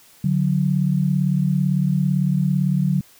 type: tone pair together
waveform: sine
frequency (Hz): 145.64 / 183.5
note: D3 / F#3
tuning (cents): -14 / -14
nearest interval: major third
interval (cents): 400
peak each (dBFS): -19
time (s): 0.24-3.01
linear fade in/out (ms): 5
effects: white hiss -51 dBFS RMS until 3.19 s